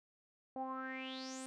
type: tone with low-pass filter sweep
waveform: sawtooth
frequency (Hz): 261.6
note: C4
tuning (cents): 0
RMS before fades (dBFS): -44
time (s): 0.56-1.46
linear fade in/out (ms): 0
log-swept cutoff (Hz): 680 to 9200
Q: 8.4
effects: none